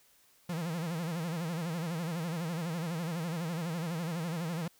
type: tone with vibrato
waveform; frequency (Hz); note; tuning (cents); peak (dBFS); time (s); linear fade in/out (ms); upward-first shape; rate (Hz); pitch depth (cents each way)
45% pulse; 166.8; E3; +21; -33; 0.49-4.68; 5; sine; 12; 120
effects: white hiss -65 dBFS RMS until 4.79 s